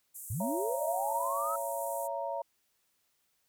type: band-pass noise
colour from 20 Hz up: pink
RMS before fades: -45 dBFS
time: 0.14-2.08 s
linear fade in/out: 20 ms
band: 7600 to 15000 Hz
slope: 48 dB/octave
type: linear sweep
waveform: sine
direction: up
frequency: 85.8 to 1318.5 Hz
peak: -32 dBFS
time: 0.3-1.56 s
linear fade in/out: 5 ms
type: chord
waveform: sine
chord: A# diminished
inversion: first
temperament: just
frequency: 559.4 / 671.3 / 932.3 Hz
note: C#5 / E5 / A#5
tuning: +16 / +31 / 0 cents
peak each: -37 dBFS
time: 0.4-2.42 s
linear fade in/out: 5 ms
effects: white hiss -75 dBFS RMS until 3.48 s